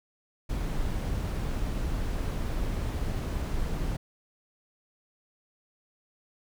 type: noise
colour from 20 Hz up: brown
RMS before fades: -30 dBFS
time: 0.49-3.97 s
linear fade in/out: 10 ms
effects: none